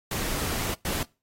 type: noise bursts at uneven times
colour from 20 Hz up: pink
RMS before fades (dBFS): -30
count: 2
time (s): 0.11-0.74 / 0.85-1.03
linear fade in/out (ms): 2
effects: noise-tail reverb RT60 0.3 s tail -23 dB re dry + AAC 48 kbps